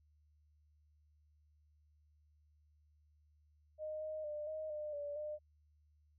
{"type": "tone with pitch steps", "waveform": "sine", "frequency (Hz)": [617, 621, 599, 624, 603, 580, 603], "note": ["D#5", "D#5", "D5", "D#5", "D5", "D5", "D5"], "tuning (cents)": [-15, -3, 34, 5, 46, -22, 46], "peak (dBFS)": -40, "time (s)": [3.78, 5.39], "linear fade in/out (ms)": 50, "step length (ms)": 230, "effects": ["added 75 Hz sine -68 dBFS peak until 6.18 s"]}